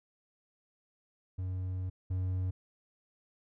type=tone pair in turn; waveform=triangle; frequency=92.5 / 92.5 Hz; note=F#2 / F#2; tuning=0 / 0 cents; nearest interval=unison; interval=0 cents; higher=neither; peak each=-31 / -28 dBFS; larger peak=second; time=1.38-1.9 / 2.1-2.51 s; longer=first; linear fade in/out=10 ms; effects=none